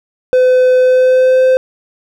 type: tone with pitch glide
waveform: triangle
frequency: 508 to 516.9 Hz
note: B4 to C5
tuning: +49 to -21 cents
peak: -4 dBFS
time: 0.33-1.57 s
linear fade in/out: 0 ms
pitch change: +30 cents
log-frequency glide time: 0.78-1.44 s
effects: none